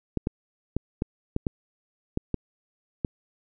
clicks, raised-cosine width 3 ms, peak -12 dBFS, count 9, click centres 0.173 / 0.271 / 0.766 / 1.021 / 1.364 / 1.468 / 2.174 / 2.343 / 3.048 s, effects none

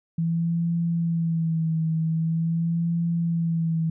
sine tone with vibrato, 164.81 Hz, E3, in tune, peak -21 dBFS, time 0.18-3.9 s, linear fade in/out 5 ms, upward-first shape sine, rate 0.44 Hz, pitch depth 44 cents each way, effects none

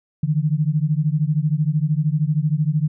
sine beating tone pair, 146.83 / 159.83 Hz, D3 / D#3, 0 / +47 cents, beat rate 13 Hz, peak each -19 / -20 dBFS, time 0.23-2.88 s, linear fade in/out 5 ms, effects none

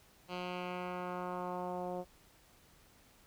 10% pulse tone with low-pass filter sweep, 179.8 Hz, F#3, 49 cents flat, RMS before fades -40 dBFS, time 0.28-2.05 s, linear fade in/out 50 ms, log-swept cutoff 3700 to 600 Hz, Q 1.7, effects pink hiss -64 dBFS RMS until 3.26 s

